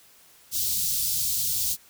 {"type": "band-stop noise", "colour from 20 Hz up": "white", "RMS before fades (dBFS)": -26, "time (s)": [0.51, 1.77], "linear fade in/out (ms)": 50, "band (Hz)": [150, 3900], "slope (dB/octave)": 24, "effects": ["white hiss -55 dBFS RMS until 1.89 s"]}